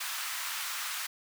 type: high-pass noise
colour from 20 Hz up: pink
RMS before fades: -36 dBFS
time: 0-1.07 s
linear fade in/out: 10 ms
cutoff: 1100 Hz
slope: 24 dB/octave
effects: none